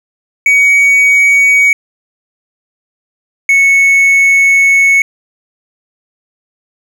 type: tone pair in turn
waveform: triangle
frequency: 2251 / 2208 Hz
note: C#7 / C#7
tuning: +26 / -7 cents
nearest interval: unison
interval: 33 cents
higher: first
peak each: -3 dBFS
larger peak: neither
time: 0.46-1.73 / 3.49-5.02 s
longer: second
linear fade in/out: 2 ms
effects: none